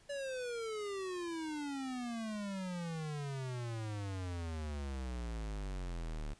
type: exponential sweep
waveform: square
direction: down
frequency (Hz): 576 to 36.05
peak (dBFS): -39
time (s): 0.09-6.34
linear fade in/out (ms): 10
effects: pink hiss -65 dBFS RMS until 6.39 s + resampled to 22050 Hz